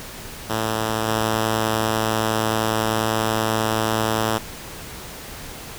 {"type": "tone with level steps", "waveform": "5% pulse", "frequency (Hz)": 110.3, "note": "A2", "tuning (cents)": 5, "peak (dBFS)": [-10, -8], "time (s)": [0.49, 4.39], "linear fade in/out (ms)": 20, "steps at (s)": 1.08, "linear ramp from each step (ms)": 5, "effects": ["pink hiss -36 dBFS RMS until 5.78 s"]}